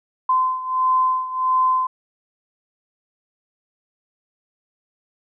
sine beating tone pair, 1029 / 1030.5 Hz, C6 / C6, -29 / -27 cents, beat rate 1.5 Hz, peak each -18 / -22 dBFS, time 0.29-1.87 s, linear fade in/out 5 ms, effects none

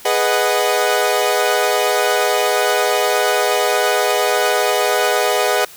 sawtooth chord, G# minor seventh, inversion none, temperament equal with one note detuned, 415.3 / 493.9 / 618.7 / 740 Hz, G#4 / B4 / D#5 / F#5, 0 / 0 / -10 / 0 cents, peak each -16 dBFS, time 0.05-5.65 s, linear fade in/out 5 ms, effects white hiss -40 dBFS RMS until 5.76 s

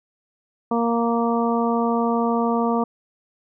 harmonic tone, 233.1 Hz, A#3, in tune, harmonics 1 / 2 / 3 / 4 / 5, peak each -21 / -24 / -26 / -27 / -28 dBFS, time 0.71-2.84 s, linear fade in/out 5 ms, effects none

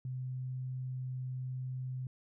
sine tone, 128.5 Hz, C3, 31 cents flat, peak -36 dBFS, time 0.05-2.07 s, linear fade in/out 2 ms, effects none

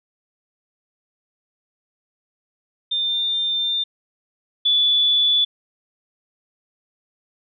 sine tone pair in turn, 3599 / 3456 Hz, A7 / A7, +38 / -32 cents, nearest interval minor second, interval 70 cents, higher first, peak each -19 / -14 dBFS, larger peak second, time 2.91-3.84 / 4.65-5.45 s, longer first, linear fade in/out 10 ms, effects none

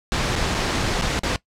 pink noise with dropouts, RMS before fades -22 dBFS, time 0.12-1.36 s, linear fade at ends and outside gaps 0 ms, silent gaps 0.355-0.361 / 0.544-0.548 / 1.013-1.021 / 1.192-1.234 s, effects noise-tail reverb RT60 0.1 s tail -19 dB re dry + low-pass 6000 Hz 12 dB/octave

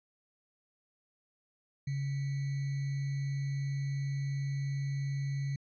sine tone with sample-and-hold, 138.59 Hz, C#3, in tune, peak -31 dBFS, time 1.87-5.56 s, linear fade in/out 5 ms, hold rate 2100 Hz, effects resampled to 16000 Hz

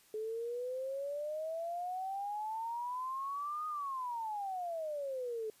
sine exponential two-way sweep, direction up then down, 427.1 to 1244.5 to 427.1 Hz, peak -36 dBFS, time 0.14-5.5 s, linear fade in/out 2 ms, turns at 3.67 s, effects white hiss -65 dBFS RMS until 5.6 s + resampled to 32000 Hz

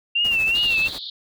sine tone with vibrato, 2738 Hz, F7, 35 cents flat, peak -17 dBFS, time 0.15-0.88 s, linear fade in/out 10 ms, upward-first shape sine, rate 2.7 Hz, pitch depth 83 cents each way
pink noise with tremolo, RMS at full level -35 dBFS, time 0.24-0.99 s, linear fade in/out 10 ms, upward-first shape sine, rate 13 Hz, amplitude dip 60%
white band-pass noise, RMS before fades -33 dBFS, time 0.55-1.1 s, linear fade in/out 2 ms, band 3400 to 4400 Hz, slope 96 dB/octave
effects none

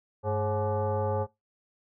sine tone with frequency modulation, 219.5 Hz, A3, 4 cents flat, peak -25 dBFS, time 0.23-1.27 s, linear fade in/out 50 ms, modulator 319 Hz, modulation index 2.1, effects noise-tail reverb RT60 0.2 s tail -23 dB re dry

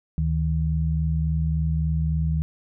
sine tone pair together, 74.26 / 157.8 Hz, D2 / D#3, +20 / +25 cents, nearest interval octave + minor second, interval 1305 cents, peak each -23 dBFS, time 0.18-2.42 s, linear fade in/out 0 ms, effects none

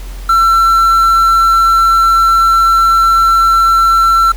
triangle tone with quantisation, 1346 Hz, E6, 36 cents sharp, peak -4 dBFS, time 0.29-4.32 s, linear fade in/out 5 ms, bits 5, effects added 44 Hz sine -22 dBFS peak until 4.36 s + pink hiss -36 dBFS RMS until 4.36 s

